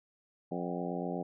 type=harmonic tone with a mistuned harmonic; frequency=88.2 Hz; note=F2; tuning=18 cents sharp; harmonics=2 / 3 / 4 / 5 / 6 / 7 / 8 / 9; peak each=-38 / -40 / -41 / -42 / -43 / -43 / -44 / -45 dBFS; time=0.51-1.23 s; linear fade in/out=10 ms; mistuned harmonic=8; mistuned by=+71 cents; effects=none